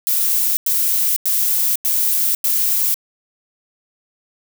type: noise bursts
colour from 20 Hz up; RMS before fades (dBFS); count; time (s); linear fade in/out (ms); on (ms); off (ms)
violet; -17; 5; 0.07-2.942; 0; 500; 93
effects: none